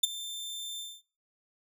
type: tone with ADSR envelope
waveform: sawtooth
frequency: 3569 Hz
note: A7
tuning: 24 cents sharp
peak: -15 dBFS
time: 0.03-1.02 s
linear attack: 8 ms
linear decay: 16 ms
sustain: -19 dB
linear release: 230 ms
effects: noise-tail reverb RT60 0.4 s tail -23 dB re dry